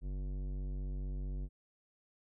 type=tone with tanh clipping; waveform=sine; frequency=47.77 Hz; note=G1; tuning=44 cents flat; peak=-38 dBFS; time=0.01-1.49 s; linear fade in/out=50 ms; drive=15 dB; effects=none